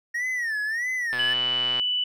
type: tone with vibrato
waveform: triangle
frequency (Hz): 1853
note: A#6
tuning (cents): -11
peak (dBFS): -23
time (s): 0.14-1.34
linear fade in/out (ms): 10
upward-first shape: sine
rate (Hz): 1.6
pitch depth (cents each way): 160
type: click train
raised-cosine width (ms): 0.3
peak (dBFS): -17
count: 83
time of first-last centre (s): 1.13-1.797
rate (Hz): 123
type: tone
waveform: sine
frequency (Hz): 2974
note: F#7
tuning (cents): +8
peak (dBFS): -22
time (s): 1.19-2.04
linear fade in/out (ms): 5
effects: none